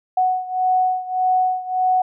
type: beating tone pair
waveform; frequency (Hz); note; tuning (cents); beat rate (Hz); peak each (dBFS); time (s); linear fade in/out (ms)
sine; 740 / 741.7; F#5 / F#5; 0 / +4; 1.7; -18 / -21; 0.17-2.02; 5
effects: none

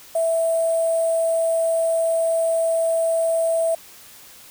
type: tone with sample-and-hold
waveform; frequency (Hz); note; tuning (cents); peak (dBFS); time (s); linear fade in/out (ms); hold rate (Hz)
sine; 659.3; E5; 0; -17; 0.15-3.75; 5; 8820
effects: white hiss -45 dBFS RMS until 4.5 s

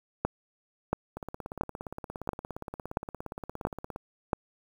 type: two click trains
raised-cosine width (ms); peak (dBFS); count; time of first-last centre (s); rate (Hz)
1; -23 / -11; 49 / 7; 1.17-3.961 / 0.25-4.332; 17.2 / 1.47
effects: 8-bit

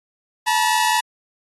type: tone pair together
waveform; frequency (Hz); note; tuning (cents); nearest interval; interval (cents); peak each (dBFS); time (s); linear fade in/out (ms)
sawtooth; 875 / 959.8; A5 / B5; -10 / -50; major second; 160; -15; 0.46-1.01; 20
effects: AAC 32 kbps

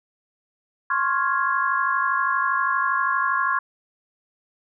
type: chord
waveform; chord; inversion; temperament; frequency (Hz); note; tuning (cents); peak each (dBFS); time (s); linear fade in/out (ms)
sine; Db major seventh; third; equal with one note detuned; 1056.2 / 1108.7 / 1396.9 / 1661.2; C6 / Db6 / F6 / Ab6; +16 / 0 / 0 / 0; -24 / -25 / -26 / -25; 0.9-3.59; 5
effects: none

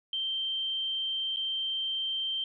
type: tone with dropouts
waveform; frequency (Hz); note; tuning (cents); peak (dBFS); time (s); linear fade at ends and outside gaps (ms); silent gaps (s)
sine; 3136; G7; 0; -29; 0.13-2.44; 2; 1.362-1.369
effects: none

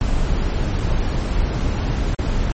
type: noise with dropouts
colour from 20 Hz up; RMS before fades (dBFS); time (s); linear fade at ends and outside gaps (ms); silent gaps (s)
brown; -19; 0.01-2.52; 0; 0.802-0.806 / 1.599-1.606 / 2.147-2.189
effects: MP3 32 kbps

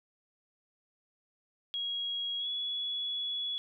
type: tone with pitch glide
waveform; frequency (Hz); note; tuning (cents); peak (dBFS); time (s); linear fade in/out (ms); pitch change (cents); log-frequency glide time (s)
sine; 3300 to 3387; G#7 to G#7; -12 to +33; -32; 1.74-3.58; 0; +45; 2.39-2.48
effects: none

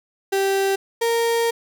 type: tone pair in turn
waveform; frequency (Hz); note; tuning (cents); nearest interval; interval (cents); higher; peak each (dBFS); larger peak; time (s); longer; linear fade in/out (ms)
35% pulse; 390 / 463.8; G4 / A#4; -9 / -9; minor third; 300; second; -16; neither; 0.32-0.76 / 1.01-1.51; second; 10
effects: none

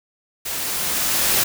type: noise with level ramp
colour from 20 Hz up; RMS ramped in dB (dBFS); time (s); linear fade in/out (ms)
white; -27 to -17; 0.45-1.44; 10
effects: none

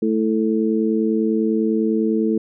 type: harmonic tone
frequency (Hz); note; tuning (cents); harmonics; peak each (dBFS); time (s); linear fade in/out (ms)
110; A2; 0; 2 / 3 / 4; -19 / -21 / -22; 0.02-2.38; 5
effects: none

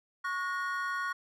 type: chord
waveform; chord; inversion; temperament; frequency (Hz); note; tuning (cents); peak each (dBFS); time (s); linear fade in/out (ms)
triangle; F# major; second; equal with one note detuned; 1108.7 / 1448.7 / 1864.7; C#6 / F#6 / A#6; 0 / -37 / 0; -33 / -33 / -37; 0.24-1.13; 10
effects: none

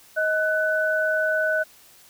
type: tone pair together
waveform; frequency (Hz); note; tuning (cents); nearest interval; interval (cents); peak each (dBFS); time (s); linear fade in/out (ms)
sine; 628.6 / 1495; D#5 / F#6; +18 / +17; octave + minor third; 1499; -23 / -22; 0.16-1.64; 20
effects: white hiss -52 dBFS RMS until 2.09 s

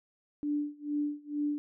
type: tone with tremolo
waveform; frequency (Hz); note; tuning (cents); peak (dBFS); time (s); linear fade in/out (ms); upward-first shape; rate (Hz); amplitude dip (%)
sine; 293.7; D4; 0; -27; 0.43-1.58; 0; sine; 2.2; 95
effects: none

